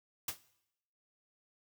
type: noise with exponential decay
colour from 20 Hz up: white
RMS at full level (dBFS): -31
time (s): 0.28-0.39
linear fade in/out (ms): 5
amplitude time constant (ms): 23
effects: noise-tail reverb RT60 0.8 s tail -19 dB re dry